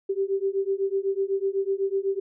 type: beating tone pair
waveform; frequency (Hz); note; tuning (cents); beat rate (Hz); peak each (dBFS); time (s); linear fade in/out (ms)
sine; 386.7 / 394.7; G4 / G4; -24 / +12; 8; -26; 0.09-2.2; 10
effects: none